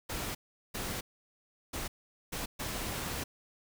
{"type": "noise bursts at uneven times", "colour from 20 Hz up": "pink", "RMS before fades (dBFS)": -37, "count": 5, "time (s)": [[0.09, 0.35], [0.74, 1.01], [1.73, 1.88], [2.32, 2.46], [2.59, 3.24]], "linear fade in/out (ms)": 10, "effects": []}